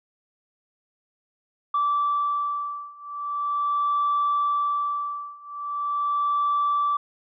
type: beating tone pair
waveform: sine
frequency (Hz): 1162 / 1162.41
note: D6 / D6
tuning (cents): -19 / -18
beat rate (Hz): 0.41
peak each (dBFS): -25 / -24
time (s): 1.74-6.97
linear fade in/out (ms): 5
effects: tanh soft clip ceiling -16 dBFS